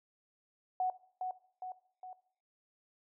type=tone with echo; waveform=sine; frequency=740 Hz; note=F#5; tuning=in tune; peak=-29 dBFS; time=0.8-0.9 s; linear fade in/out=2 ms; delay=410 ms; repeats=3; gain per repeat=-5 dB; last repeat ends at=2.13 s; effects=noise-tail reverb RT60 0.6 s tail -18 dB re dry